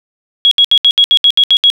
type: tone bursts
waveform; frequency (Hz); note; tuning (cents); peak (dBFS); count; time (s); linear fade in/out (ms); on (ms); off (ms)
sine; 3322; G#7; 0; -4; 10; 0.45-1.701; 0; 63; 69
effects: 7-bit